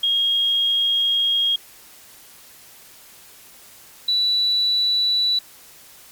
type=tone pair in turn; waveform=sine; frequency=3263 / 3950 Hz; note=G#7 / B7; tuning=-31 / 0 cents; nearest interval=minor third; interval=331 cents; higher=second; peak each=-16 dBFS; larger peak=neither; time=0.03-1.56 / 4.08-5.39 s; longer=first; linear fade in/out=5 ms; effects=white hiss -46 dBFS RMS until 6.11 s + MP3 96 kbps